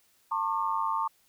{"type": "tone cluster", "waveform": "sine", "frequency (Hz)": [901, 1088, 1189], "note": ["A5", "C#6", "D6"], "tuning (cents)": [41, -33, 21], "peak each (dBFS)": [-30, -30, -33], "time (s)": [0.31, 1.08], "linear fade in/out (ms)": 10, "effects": ["white hiss -66 dBFS RMS until 1.28 s"]}